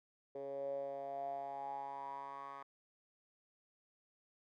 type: tone with band-pass filter sweep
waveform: 10% pulse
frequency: 138.59 Hz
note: C#3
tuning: in tune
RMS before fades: -44 dBFS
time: 0.35-2.63 s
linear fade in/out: 5 ms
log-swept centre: 480 to 1200 Hz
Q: 8.7
effects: none